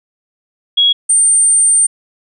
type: tone pair in turn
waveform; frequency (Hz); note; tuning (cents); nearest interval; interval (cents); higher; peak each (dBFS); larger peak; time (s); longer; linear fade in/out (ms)
sine; 3322 / 8852; G#7 / C#9; 0 / -3; octave + perfect fourth; 1697; second; -7; neither; 0.77-0.93 / 1.09-1.87; second; 10
effects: none